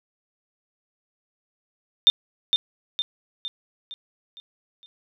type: tone with echo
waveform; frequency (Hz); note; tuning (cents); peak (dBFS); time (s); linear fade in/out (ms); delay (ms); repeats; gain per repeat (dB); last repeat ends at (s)
sine; 3600; A7; +39; -10; 2.07-2.1; 0; 460; 6; -6; 4.86
effects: none